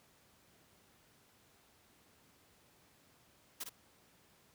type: noise with echo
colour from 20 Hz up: white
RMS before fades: -41 dBFS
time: 3.6-3.64 s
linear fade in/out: 10 ms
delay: 55 ms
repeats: 1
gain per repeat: -5 dB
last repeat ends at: 3.695 s
effects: pink hiss -67 dBFS RMS until 4.54 s + high-pass 80 Hz 12 dB/octave